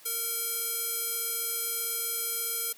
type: tone with band-pass filter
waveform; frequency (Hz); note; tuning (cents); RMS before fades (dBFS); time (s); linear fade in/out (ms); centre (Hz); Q
square; 460.8; A#4; -20; -32; 0.05-2.73; 10; 12000; 1.8
effects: white hiss -54 dBFS RMS until 2.77 s + high-pass 200 Hz 12 dB/octave